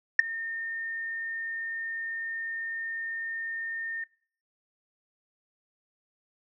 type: tone with ADSR envelope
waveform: sine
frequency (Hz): 1822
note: A#6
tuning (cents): -40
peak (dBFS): -8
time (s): 0.19-4.04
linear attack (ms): 4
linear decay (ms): 8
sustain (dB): -23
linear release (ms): 4
effects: noise-tail reverb RT60 0.5 s tail -22 dB re dry + tanh soft clip ceiling -8 dBFS